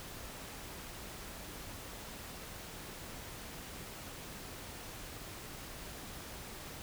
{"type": "silence", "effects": ["pink hiss -47 dBFS RMS until 6.82 s"]}